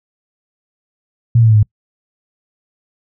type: exponential sweep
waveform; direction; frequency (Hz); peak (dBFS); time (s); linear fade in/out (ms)
sine; down; 119.3 to 103.3; -6; 1.35-1.63; 5
effects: noise-tail reverb RT60 0.1 s tail -26 dB re dry